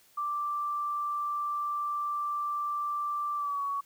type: tone with pitch glide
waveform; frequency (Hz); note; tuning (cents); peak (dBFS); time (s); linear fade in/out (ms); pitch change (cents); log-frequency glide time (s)
sine; 1174.7 to 1123.6; D6 to C#6; 0 to +23; -29; 0.17-3.81; 10; -77; 3.36-3.62
effects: white hiss -62 dBFS RMS until 3.85 s